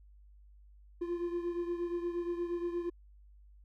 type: beating tone pair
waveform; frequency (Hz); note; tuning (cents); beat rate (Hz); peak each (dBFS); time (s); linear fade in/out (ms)
triangle; 345.3 / 353.8; F4 / F4; -20 / +23; 8.5; -32 / -38; 1.01-2.9; 10
effects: added 50 Hz sine -55 dBFS peak until 3.64 s